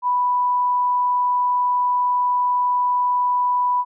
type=tone; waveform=sine; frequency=987.8 Hz; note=B5; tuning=in tune; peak=-16 dBFS; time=0.02-3.85 s; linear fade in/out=50 ms; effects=none